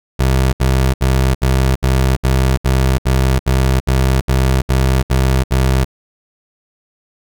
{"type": "tone bursts", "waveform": "25% pulse", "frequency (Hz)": 65.41, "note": "C2", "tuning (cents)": 0, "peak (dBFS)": -7, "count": 14, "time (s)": [0.19, 5.847], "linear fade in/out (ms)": 10, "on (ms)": 340, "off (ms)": 69, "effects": []}